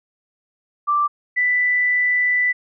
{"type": "tone pair in turn", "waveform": "sine", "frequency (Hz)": [1174.7, 1983.6], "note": ["D6", "B6"], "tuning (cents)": [0, 7], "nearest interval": "major sixth", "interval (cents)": 907, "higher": "second", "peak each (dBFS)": -15, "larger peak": "neither", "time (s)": [[0.87, 1.08], [1.36, 2.53]], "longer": "second", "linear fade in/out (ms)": 20, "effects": []}